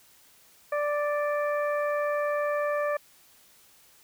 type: harmonic tone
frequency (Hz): 587.3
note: D5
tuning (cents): 0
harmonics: 1 / 2 / 3 / 4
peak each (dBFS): -26 / -32 / -35 / -43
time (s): 0.72-2.97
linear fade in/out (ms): 5
effects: white hiss -58 dBFS RMS until 4.03 s